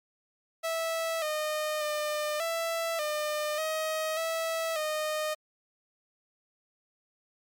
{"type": "tone with pitch steps", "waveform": "sawtooth", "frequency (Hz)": [655, 612, 602, 663, 603, 630, 653, 615], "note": ["E5", "D#5", "D5", "E5", "D5", "D#5", "E5", "D#5"], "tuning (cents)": [-11, -29, 43, 10, 46, 21, -17, -20], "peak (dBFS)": -25, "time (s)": [0.63, 5.35], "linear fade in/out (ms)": 20, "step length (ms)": 590, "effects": ["MP3 96 kbps"]}